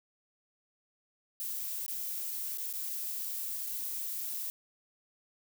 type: noise with dropouts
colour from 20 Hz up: violet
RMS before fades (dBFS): -37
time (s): 1.4-4.5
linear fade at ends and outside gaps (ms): 0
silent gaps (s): 1.863-1.881 / 2.574-2.583 / 2.728-2.737 / 3.665-3.669
effects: none